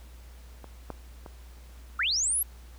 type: clicks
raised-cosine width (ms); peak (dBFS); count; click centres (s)
1; -29 / -21 / -28; 3; 0.643 / 0.903 / 1.262
type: linear sweep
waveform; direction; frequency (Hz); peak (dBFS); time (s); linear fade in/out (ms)
sine; up; 1215 to 11660; -24; 1.99-2.43; 5
effects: added 60 Hz sine -45 dBFS peak until 2.78 s + pink hiss -57 dBFS RMS until 2.78 s